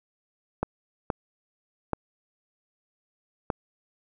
clicks, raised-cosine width 1 ms, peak -11 dBFS, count 4, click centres 0.63 / 1.102 / 1.933 / 3.502 s, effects none

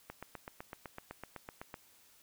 click train, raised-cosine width 0.5 ms, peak -28 dBFS, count 14, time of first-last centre 0.1-1.741 s, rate 7.92 Hz, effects white hiss -64 dBFS RMS until 2.22 s

